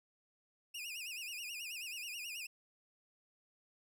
sawtooth tone with vibrato, 2637 Hz, E7, in tune, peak -39 dBFS, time 0.74-2.47 s, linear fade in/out 10 ms, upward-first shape sine, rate 9.3 Hz, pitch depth 160 cents each way, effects none

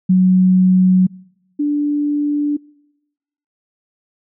sine tone pair in turn, 185 / 292.7 Hz, F#3 / D4, 0 / -6 cents, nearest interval minor sixth, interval 794 cents, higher second, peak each -8 / -14 dBFS, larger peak first, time 0.09-1.07 / 1.59-2.57 s, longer neither, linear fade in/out 10 ms, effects noise-tail reverb RT60 1.0 s tail -26 dB re dry

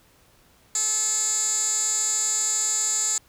15% pulse tone with band-pass filter, 432.6 Hz, A4, 29 cents flat, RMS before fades -24 dBFS, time 0.75-3.18 s, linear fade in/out 2 ms, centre 7300 Hz, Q 7.9, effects pink hiss -58 dBFS RMS until 3.28 s

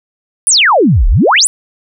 sine exponential two-way sweep, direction down then up, 10620 to 32.47 to 10620 Hz, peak -5 dBFS, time 0.47-1.47 s, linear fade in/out 0 ms, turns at 1.08 s, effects none

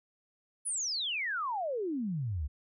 sine exponential sweep, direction down, 10420 to 65.41 Hz, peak -31 dBFS, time 0.65-2.48 s, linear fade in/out 20 ms, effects none

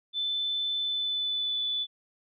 sine tone with pitch glide, 3520 to 3478 Hz, A7 to A7, 0 to -21 cents, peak -27 dBFS, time 0.13-1.87 s, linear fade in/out 50 ms, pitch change -21 cents, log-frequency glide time 0.78-1.64 s, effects none

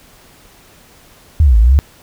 sine linear two-way sweep, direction down then up, 82.41 to 51.91 to 73.6 Hz, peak -5 dBFS, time 1.4-1.79 s, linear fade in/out 0 ms, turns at 1.58 s, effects pink hiss -45 dBFS RMS until 2.02 s

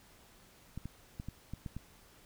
clicks, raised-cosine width 5 ms, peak -28 dBFS, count 7, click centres 0.776 / 0.856 / 1.199 / 1.286 / 1.536 / 1.662 / 1.766 s, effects pink hiss -61 dBFS RMS until 2.25 s

